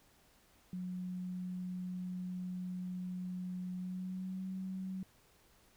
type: tone with pitch glide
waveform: sine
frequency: 181.9 to 188.31 Hz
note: F#3 to F#3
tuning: -29 to +31 cents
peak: -38 dBFS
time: 0.73-5.03 s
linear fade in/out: 2 ms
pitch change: +60 cents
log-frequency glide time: 3.75-4.43 s
effects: pink hiss -67 dBFS RMS until 5.76 s